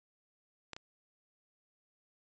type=clicks; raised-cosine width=0.2 ms; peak=-24 / -27 dBFS; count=2; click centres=0.733 / 0.765 s; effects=resampled to 16000 Hz